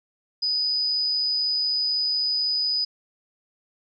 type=tone with amplitude modulation; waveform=sine; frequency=4978 Hz; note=D#8; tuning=in tune; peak=-20 dBFS; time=0.42-2.85 s; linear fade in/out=10 ms; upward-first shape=sine; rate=146 Hz; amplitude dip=25%; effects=none